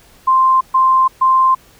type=tone bursts; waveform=sine; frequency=1046.5 Hz; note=C6; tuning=in tune; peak=-8 dBFS; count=3; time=0.27-1.55 s; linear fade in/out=10 ms; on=340 ms; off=130 ms; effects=pink hiss -47 dBFS RMS until 1.79 s